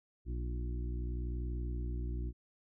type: harmonic tone with a mistuned harmonic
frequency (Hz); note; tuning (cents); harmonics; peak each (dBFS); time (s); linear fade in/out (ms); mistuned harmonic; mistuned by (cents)
60.8; B1; -26; 1 / 2 / 3 / 4 / 5 / 6; -35 / -44 / -53 / -51 / -50 / -51; 0.25-2.33; 50; 6; -42
effects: none